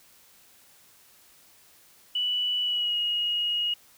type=tone with pitch glide; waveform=sine; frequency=2960 to 2882 Hz; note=F#7 to F#7; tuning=0 to -46 cents; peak=-24 dBFS; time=2.15-3.74 s; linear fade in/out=5 ms; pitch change=-46 cents; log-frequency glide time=2.62-2.97 s; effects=white hiss -57 dBFS RMS until 3.97 s